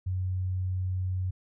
sine tone, 92.5 Hz, F#2, in tune, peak -27 dBFS, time 0.06-1.31 s, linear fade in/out 10 ms, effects none

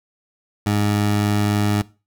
20% pulse tone, 103.6 Hz, G#2, 4 cents flat, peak -12 dBFS, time 0.66-1.82 s, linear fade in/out 5 ms, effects noise-tail reverb RT60 0.3 s tail -20 dB re dry

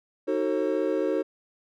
triangle chord, D# diminished seventh, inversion none, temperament just, 311.1 / 373.4 / 448 / 537.6 Hz, D#4 / F#4 / A4 / C5, 0 / +16 / +31 / +47 cents, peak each -27 dBFS, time 0.27-1.23 s, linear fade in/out 20 ms, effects none

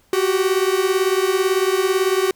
45% pulse beating tone pair, 370 / 388 Hz, F#4 / G4, 0 / -18 cents, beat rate 18 Hz, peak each -19 dBFS, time 0.13-2.31 s, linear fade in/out 2 ms, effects pink hiss -58 dBFS RMS until 2.35 s

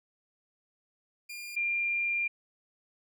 sawtooth / sine tone pair in turn, 2407 / 2392 Hz, D7 / D7, +42 / +31 cents, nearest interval unison, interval 11 cents, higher first, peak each -36 / -27 dBFS, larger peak second, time 1.29-1.56 / 1.56-2.28 s, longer second, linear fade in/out 10 ms, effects none

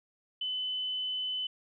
sine tone, 3020 Hz, F#7, 35 cents sharp, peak -31 dBFS, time 0.41-1.47 s, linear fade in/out 5 ms, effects none

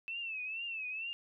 sine tone with vibrato, 2637 Hz, E7, in tune, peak -37 dBFS, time 0.08-1.13 s, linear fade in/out 0 ms, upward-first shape triangle, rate 2.2 Hz, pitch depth 120 cents each way, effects none

